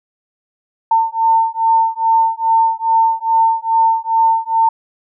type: beating tone pair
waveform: sine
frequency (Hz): 901 / 903.4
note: A5 / A5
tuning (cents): +41 / +45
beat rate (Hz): 2.4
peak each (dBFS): -14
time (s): 0.91-4.69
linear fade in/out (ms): 5
effects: none